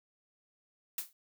blue noise with exponential decay, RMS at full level -32 dBFS, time 0.98-1.13 s, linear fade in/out 2 ms, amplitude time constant 31 ms, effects none

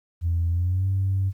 sine tone with pitch glide, 84.7 to 96.18 Hz, E2 to G2, +48 to -32 cents, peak -19 dBFS, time 0.21-1.33 s, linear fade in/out 50 ms, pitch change +220 cents, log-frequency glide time 0.5-0.87 s, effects tanh soft clip ceiling -16 dBFS + 10-bit

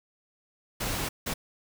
pink noise bursts at uneven times, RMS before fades -31 dBFS, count 2, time 0.8-1.09 / 1.26-1.34 s, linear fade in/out 10 ms, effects none

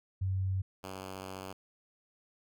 sine / 5% pulse tone pair in turn, 94.9 / 94.9 Hz, F#2 / F#2, +44 / +44 cents, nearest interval unison, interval 0 cents, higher neither, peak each -29 / -30 dBFS, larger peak first, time 0.21-0.62 / 0.83-1.53 s, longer second, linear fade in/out 10 ms, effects none

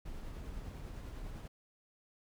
brown noise with tremolo, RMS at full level -43 dBFS, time 0.05-1.48 s, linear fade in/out 10 ms, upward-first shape triangle, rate 10 Hz, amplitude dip 30%, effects none

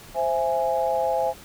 sine chord, C augmented, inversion none, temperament equal with one note detuned, 523.3 / 663.8 / 830.6 Hz, C5 / E5 / G#5, 0 / +12 / 0 cents, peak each -25 dBFS, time 0.14-1.34 s, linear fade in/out 50 ms, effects pink hiss -45 dBFS RMS until 1.44 s

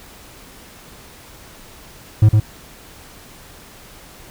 triangle tone with echo, 107.3 Hz, A2, 43 cents flat, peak -4 dBFS, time 2.22-2.29 s, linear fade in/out 5 ms, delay 110 ms, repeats 1, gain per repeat -3 dB, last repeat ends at 2.4 s, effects pink hiss -42 dBFS RMS until 4.3 s

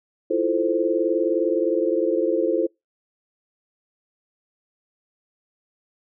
sine chord, F major seventh, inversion third, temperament equal, 329.6 / 349.2 / 440 / 523.3 Hz, E4 / F4 / A4 / C5, 0 / 0 / 0 / 0 cents, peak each -24 dBFS, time 0.3-2.67 s, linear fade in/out 10 ms, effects noise-tail reverb RT60 0.2 s tail -26 dB re dry

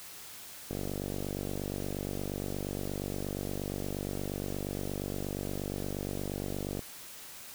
click train, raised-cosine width 2 ms, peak -22 dBFS, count 296, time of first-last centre 0.71-6.792 s, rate 48.5 Hz, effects white hiss -47 dBFS RMS until 7.54 s

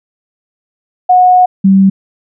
sine tone pair in turn, 730 / 193.35 Hz, F#5 / G3, -24 / -24 cents, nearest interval octave + major seventh, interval 2300 cents, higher first, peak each -3 dBFS, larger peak neither, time 1.09-1.46 / 1.64-1.9 s, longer first, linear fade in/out 10 ms, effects none

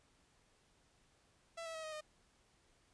sawtooth tone with pitch steps, 666 / 652.3 / 638.9 / 625.7 / 612.8 Hz, E5 / E5 / D#5 / D#5 / D#5, +18 / -18 / +46 / +10 / -27 cents, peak -40 dBFS, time 1.57-2.01 s, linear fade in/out 10 ms, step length 88 ms, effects pink hiss -72 dBFS RMS until 2.93 s + resampled to 22050 Hz

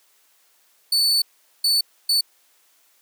40% pulse tone bursts at uneven times, 4485 Hz, C#8, 19 cents sharp, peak -15 dBFS, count 3, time 0.92-1.22 / 1.64-1.81 / 2.09-2.21 s, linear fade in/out 5 ms, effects white hiss -60 dBFS RMS until 3.01 s + high-pass 400 Hz 12 dB/octave

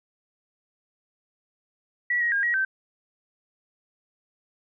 sine tone with pitch steps, 1941 / 1890 / 1619 / 1905 / 1551 Hz, B6 / A#6 / G#6 / A#6 / G6, -31 / +23 / -45 / +37 / -19 cents, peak -21 dBFS, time 2.1-2.65 s, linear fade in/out 5 ms, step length 110 ms, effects none

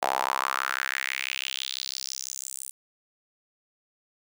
sawtooth tone with high-pass filter sweep, 66 Hz, C2, 16 cents sharp, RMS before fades -31 dBFS, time 0.02-2.71 s, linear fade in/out 5 ms, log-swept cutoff 740 to 9400 Hz, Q 3.7, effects none

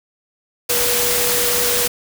sine tone in noise, 484.7 Hz, B4, 32 cents flat, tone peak -23 dBFS, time 0.69-1.88 s, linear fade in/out 10 ms, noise white, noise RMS -18 dBFS, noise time 0.69-1.88 s, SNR -8 dB, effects none

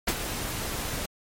pink noise with ADSR envelope, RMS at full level -23 dBFS, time 0.07-1.06 s, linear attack 11 ms, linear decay 54 ms, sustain -9 dB, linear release 8 ms, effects MP3 64 kbps

